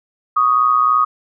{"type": "tone pair together", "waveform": "sine", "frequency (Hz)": [1121.3, 1244.5], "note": ["C#6", "D#6"], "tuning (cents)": [20, 0], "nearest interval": "major second", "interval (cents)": 180, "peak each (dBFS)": [-17, -12], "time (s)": [0.36, 1.05], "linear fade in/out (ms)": 10, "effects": []}